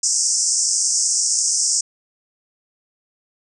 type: band-pass noise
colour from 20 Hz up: pink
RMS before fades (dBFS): -19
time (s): 0.03-1.81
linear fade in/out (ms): 5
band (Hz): 5200 to 8700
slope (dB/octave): 96
effects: none